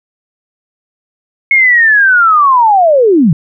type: linear sweep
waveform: sine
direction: down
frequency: 2188 to 138.59 Hz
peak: -4 dBFS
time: 1.51-3.33 s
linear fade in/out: 2 ms
effects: none